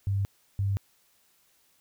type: tone pair in turn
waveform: sine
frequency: 98.9 / 98.9 Hz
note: G2 / G2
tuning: +16 / +16 cents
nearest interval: unison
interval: 0 cents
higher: neither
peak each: -24 dBFS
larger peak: neither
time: 0.07-0.25 / 0.59-0.77 s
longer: neither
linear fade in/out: 0 ms
effects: white hiss -66 dBFS RMS until 1.8 s